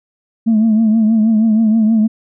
sine tone with vibrato, 220.3 Hz, A3, 2 cents sharp, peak -7 dBFS, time 0.46-2.08 s, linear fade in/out 20 ms, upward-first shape triangle, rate 6.3 Hz, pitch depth 76 cents each way, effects tanh soft clip ceiling -6 dBFS

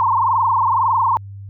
sine tone with frequency modulation, 991 Hz, B5, 6 cents sharp, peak -13 dBFS, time 0-1.17 s, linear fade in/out 0 ms, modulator 21.9 Hz, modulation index 4.5, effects added 99 Hz sine -31 dBFS peak until 1.49 s

